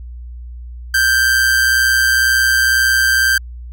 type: tone with amplitude modulation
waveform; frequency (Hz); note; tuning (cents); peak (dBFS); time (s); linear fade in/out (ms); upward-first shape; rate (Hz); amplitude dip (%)
45% pulse; 1568; G6; 0; -9; 0.94-3.38; 5; sine; 122; 45
effects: added 60 Hz sine -28 dBFS peak until 3.72 s